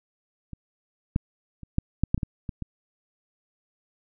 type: clicks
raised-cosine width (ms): 5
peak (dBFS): -25 / -10 / -28 / -9 / -8 / -8 / -18 / -14 / -19 / -19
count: 10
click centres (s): 0.533 / 1.161 / 1.633 / 1.784 / 2.036 / 2.145 / 2.178 / 2.232 / 2.492 / 2.623
effects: none